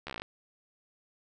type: slowing click train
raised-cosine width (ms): 0.3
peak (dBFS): -22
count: 10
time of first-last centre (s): 0.07-0.219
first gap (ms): 13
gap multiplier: 1.06
effects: none